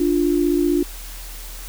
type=tone pair together; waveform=sine; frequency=293.6 / 349.2 Hz; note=D4 / F4; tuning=0 / 0 cents; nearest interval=minor third; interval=300 cents; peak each=-18 dBFS; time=0-0.83 s; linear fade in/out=5 ms; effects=added 40 Hz sine -33 dBFS peak until 1.68 s + white hiss -38 dBFS RMS until 1.68 s